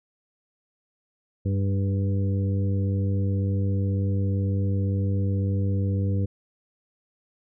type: harmonic tone with a mistuned harmonic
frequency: 98 Hz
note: G2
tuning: in tune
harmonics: 1 / 2 / 3 / 4 / 5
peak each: -22 / -30 / -35 / -40 / -37 dBFS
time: 1.45-6.26 s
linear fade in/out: 10 ms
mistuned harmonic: 4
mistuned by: +24 cents
effects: none